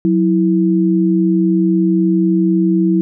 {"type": "tone pair together", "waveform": "sine", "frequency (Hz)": [183.92, 327.7], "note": ["F#3", "E4"], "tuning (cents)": [-10, -10], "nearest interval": "minor seventh", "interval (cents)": 1000, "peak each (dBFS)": -13, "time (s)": [0.05, 3.01], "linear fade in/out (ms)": 0, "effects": []}